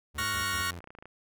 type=tone bursts; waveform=45% pulse; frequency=74.9 Hz; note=D2; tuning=35 cents sharp; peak=-40 dBFS; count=3; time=0.14-0.632 s; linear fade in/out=20 ms; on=110 ms; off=81 ms
type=linear sweep; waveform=sawtooth; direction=down; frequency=106.5 to 85.5 Hz; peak=-36 dBFS; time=0.18-0.8 s; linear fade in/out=10 ms
type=chord; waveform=sawtooth; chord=Gb major seventh; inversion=second; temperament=equal; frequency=1108.7 / 1396.9 / 1480 / 1864.7 Hz; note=Db6 / F6 / Gb6 / Bb6; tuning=0 / 0 / 0 / 0 cents; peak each=-30 / -32 / -32 / -31 dBFS; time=0.18-0.71 s; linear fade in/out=5 ms
type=clicks; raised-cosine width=0.5 ms; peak=-32 dBFS; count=12; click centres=0.671 / 0.703 / 0.739 / 0.773 / 0.805 / 0.842 / 0.874 / 0.905 / 0.951 / 0.987 / 1.025 / 1.056 s
effects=none